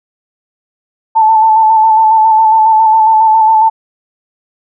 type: tone with vibrato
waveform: sine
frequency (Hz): 880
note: A5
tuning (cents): 0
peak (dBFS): -4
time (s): 1.15-3.7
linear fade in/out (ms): 20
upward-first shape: square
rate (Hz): 7.3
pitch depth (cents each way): 24
effects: none